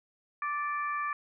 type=harmonic tone; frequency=586 Hz; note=D5; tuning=4 cents flat; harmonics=2 / 3 / 4; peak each=-31 / -37 / -41 dBFS; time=0.42-1.13 s; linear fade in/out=2 ms; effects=none